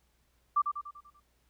sine tone with echo, 1174.7 Hz, D6, in tune, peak -22 dBFS, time 0.56-0.62 s, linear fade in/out 10 ms, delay 97 ms, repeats 6, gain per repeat -6 dB, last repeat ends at 1.202 s, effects added 60 Hz sine -70 dBFS peak until 1.49 s + pink hiss -73 dBFS RMS until 1.49 s

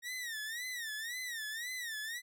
sawtooth tone with vibrato, 1864.7 Hz, A#6, in tune, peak -35 dBFS, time 0.02-2.22 s, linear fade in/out 50 ms, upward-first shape sine, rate 1.9 Hz, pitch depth 150 cents each way, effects none

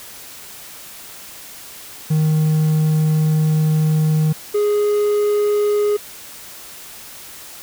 triangle tone pair in turn, 155.56 / 415.3 Hz, D#3 / G#4, 0 / 0 cents, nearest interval octave + perfect fourth, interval 1700 cents, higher second, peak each -11 / -12 dBFS, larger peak first, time 2.1-4.33 / 4.54-5.97 s, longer first, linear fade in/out 10 ms, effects white hiss -37 dBFS RMS until 7.62 s

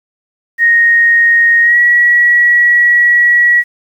sine tone with pitch glide, 1864.7 to 1924.9 Hz, A#6 to B6, 0 to -45 cents, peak -5 dBFS, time 0.58-3.64 s, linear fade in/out 50 ms, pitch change +55 cents, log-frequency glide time 1.62-1.78 s, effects 7-bit

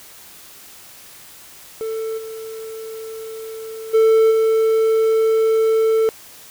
triangle tone with level steps, 444.2 Hz, A4, 16 cents sharp, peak -20 / -27 / -8 / -11 dBFS, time 1.81-6.09 s, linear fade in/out 0 ms, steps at 2.17 / 3.93 / 4.3 s, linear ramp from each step 20 ms, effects white hiss -42 dBFS RMS until 6.5 s

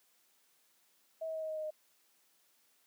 sine tone with pitch steps, 645 / 640.2 / 635.4 / 630.6 / 625.9 / 621.2 / 616.6 Hz, E5 / D#5 / D#5 / D#5 / D#5 / D#5 / D#5, -38 / +49 / +36 / +23 / +10 / -3 / -16 cents, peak -36 dBFS, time 1.21-1.707 s, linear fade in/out 10 ms, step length 71 ms, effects white hiss -71 dBFS RMS until 2.86 s + high-pass 200 Hz 12 dB/octave

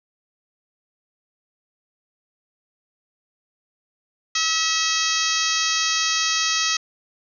harmonic tone, 645 Hz, E5, 38 cents flat, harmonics 2 / 3 / 4 / 5 / 6 / 7 / 8 / 9 / 10, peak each -28 / -28 / -28 / -28 / -28 / -28 / -28 / -28 / -28 dBFS, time 4.35-6.77 s, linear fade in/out 5 ms, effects none

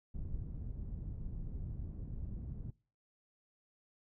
pink low-pass noise, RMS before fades -42 dBFS, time 0.14-2.71 s, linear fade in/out 10 ms, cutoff 140 Hz, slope 12 dB/octave, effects noise-tail reverb RT60 0.4 s tail -23 dB re dry

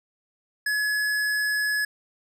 sine tone with hard clipping, 1697 Hz, G#6, 37 cents sharp, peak -24 dBFS, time 0.66-1.85 s, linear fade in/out 5 ms, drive 15 dB, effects none

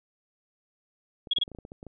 clicks, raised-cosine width 2 ms, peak -29 dBFS, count 10, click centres 1.272 / 1.385 / 1.479 / 1.517 / 1.549 / 1.587 / 1.651 / 1.719 / 1.829 / 1.867 s
sine tone bursts, 3322 Hz, G#7, in tune, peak -22 dBFS, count 3, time 1.31-1.437 s, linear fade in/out 5 ms, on 25 ms, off 26 ms
effects none

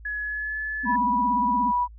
sine tone with pitch glide, 1692 to 1725.6 Hz, G#6 to A6, +32 to -34 cents, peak -27 dBFS, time 0.05-0.96 s, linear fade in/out 5 ms, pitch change +34 cents, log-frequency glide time 0.21-0.58 s
sine tone with vibrato, 233.6 Hz, A#3, 4 cents sharp, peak -27 dBFS, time 0.83-1.72 s, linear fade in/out 20 ms, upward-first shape sine, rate 17 Hz, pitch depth 210 cents each way
sine tone, 979 Hz, B5, 15 cents flat, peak -20 dBFS, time 0.85-1.88 s, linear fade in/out 50 ms
effects added 55 Hz sine -42 dBFS peak until 1.98 s

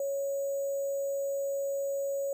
sine tone with sample-and-hold, 554.4 Hz, C#5, in tune, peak -29 dBFS, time 0-2.33 s, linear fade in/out 2 ms, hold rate 7350 Hz, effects none

